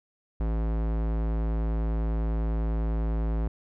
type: tone with low-pass filter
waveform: square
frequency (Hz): 55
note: A1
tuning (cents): 0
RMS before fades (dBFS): -27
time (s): 0.4-3.48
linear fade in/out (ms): 5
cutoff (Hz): 1100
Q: 0.54
effects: none